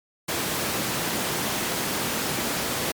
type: high-pass noise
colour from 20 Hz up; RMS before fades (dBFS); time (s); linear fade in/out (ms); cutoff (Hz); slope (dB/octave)
pink; -27; 0.28-2.92; 10; 150; 12
effects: MP3 96 kbps